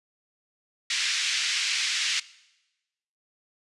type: band-pass noise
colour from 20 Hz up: pink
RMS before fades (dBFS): -27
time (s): 0.9-2.2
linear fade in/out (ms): 5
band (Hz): 2000 to 6500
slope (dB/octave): 24
effects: noise-tail reverb RT60 1.0 s tail -20 dB re dry + resampled to 24000 Hz